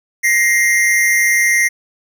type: tone pair together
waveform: square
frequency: 1892.9 / 2093 Hz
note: A#6 / C7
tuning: +26 / 0 cents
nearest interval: major second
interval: 174 cents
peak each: -15 / -14 dBFS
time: 0.23-1.69 s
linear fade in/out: 20 ms
effects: none